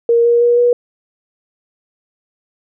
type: tone with pitch steps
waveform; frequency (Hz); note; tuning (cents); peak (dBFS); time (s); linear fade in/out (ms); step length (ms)
sine; 468 / 473.2 / 478.4 / 483.7; A#4 / A#4 / A#4 / B4; +7 / +26 / +45 / -36; -8; 0.09-0.73; 2; 160
effects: none